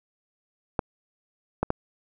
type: clicks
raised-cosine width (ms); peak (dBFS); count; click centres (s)
1; -9; 3; 0.792 / 1.63 / 1.704
effects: none